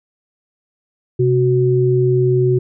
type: tone pair together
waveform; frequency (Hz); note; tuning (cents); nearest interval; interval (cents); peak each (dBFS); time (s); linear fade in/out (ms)
sine; 129.44 / 369.5; C3 / F#4; -18 / -2; octave + tritone; 1816; -14; 1.19-2.59; 10
effects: none